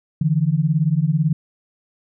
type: beating tone pair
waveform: sine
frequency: 146.8 / 164.8 Hz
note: D3 / E3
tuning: 0 / 0 cents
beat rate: 18 Hz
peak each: -18 dBFS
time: 0.21-1.33 s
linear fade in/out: 5 ms
effects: none